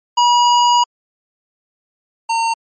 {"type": "tone pair in turn", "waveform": "square", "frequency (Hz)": [965, 912.4], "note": ["B5", "A#5"], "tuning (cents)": [-40, -37], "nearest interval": "minor second", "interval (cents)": 97, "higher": "first", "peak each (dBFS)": [-10, -15], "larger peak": "first", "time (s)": [[0.17, 0.84], [2.29, 2.54]], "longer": "first", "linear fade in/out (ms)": 10, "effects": ["MP3 32 kbps"]}